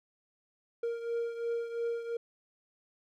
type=beating tone pair; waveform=triangle; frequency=466.2 / 469.1 Hz; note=A#4 / A#4; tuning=0 / +11 cents; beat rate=2.9 Hz; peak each=-31 / -37 dBFS; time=0.83-2.17 s; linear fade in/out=5 ms; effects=none

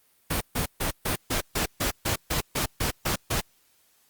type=noise bursts; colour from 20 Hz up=pink; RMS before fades=-26 dBFS; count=13; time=0.3-3.41 s; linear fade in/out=10 ms; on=110 ms; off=140 ms; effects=white hiss -64 dBFS RMS until 4.09 s + Opus 32 kbps

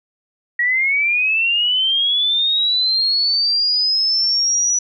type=linear sweep; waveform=sine; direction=up; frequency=1900 to 5920 Hz; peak=-14 dBFS; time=0.59-4.79 s; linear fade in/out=5 ms; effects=none

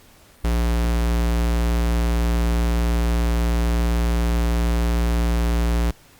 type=tone; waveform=square; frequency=58.27 Hz; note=A#1; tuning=in tune; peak=-18 dBFS; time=0.44-5.91 s; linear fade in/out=5 ms; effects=pink hiss -51 dBFS RMS until 6.19 s + Opus 48 kbps

